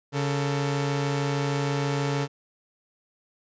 sawtooth tone pair together, 140 / 446.4 Hz, C#3 / A4, +18 / +25 cents, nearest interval octave + minor sixth, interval 2007 cents, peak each -21 / -27 dBFS, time 0.12-2.28 s, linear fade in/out 50 ms, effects resampled to 16000 Hz

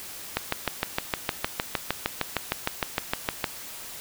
click train, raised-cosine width 0.3 ms, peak -7 dBFS, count 21, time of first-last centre 0.37-3.442 s, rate 6.51 Hz, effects white hiss -40 dBFS RMS until 4 s

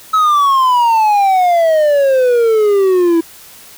triangle exponential sweep, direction down, 1298 to 327 Hz, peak -6 dBFS, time 0.13-3.21 s, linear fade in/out 10 ms, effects white hiss -38 dBFS RMS until 3.77 s

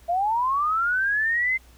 sine linear sweep, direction up, 665 to 2093 Hz, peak -20 dBFS, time 0.08-1.58 s, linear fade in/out 20 ms, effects added 60 Hz sine -50 dBFS peak until 1.77 s + pink hiss -56 dBFS RMS until 1.77 s

